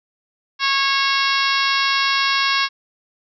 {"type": "harmonic tone with a mistuned harmonic", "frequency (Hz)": 548, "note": "C#5", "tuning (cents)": -20, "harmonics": [2, 3, 4, 5, 6, 7, 8, 9, 10], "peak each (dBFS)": [-21, -23, -24, -25, -26, -26, -27, -28, -28], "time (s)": [0.59, 2.69], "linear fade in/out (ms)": 50, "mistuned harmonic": 6, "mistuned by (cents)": 16, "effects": []}